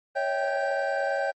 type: tone cluster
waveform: triangle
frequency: 556 / 646 / 786 / 1554 Hz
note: C#5 / E5 / G5 / G6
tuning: +5 / -35 / +4 / -16 cents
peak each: -26 / -30 / -28 / -30 dBFS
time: 0.15-1.32 s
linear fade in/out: 20 ms
effects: MP3 32 kbps